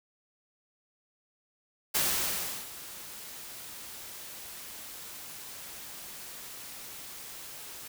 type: noise with ADSR envelope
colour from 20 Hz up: white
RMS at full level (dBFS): -27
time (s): 1.94-7.88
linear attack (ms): 13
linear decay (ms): 710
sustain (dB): -17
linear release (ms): 6
effects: none